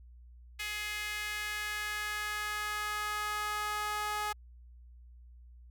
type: tone with high-pass filter sweep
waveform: sawtooth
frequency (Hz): 420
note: G#4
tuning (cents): +19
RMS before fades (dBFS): -36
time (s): 0.59-4.33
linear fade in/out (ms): 10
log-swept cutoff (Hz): 2200 to 1000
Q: 2.4
effects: added 60 Hz sine -51 dBFS peak until 5.7 s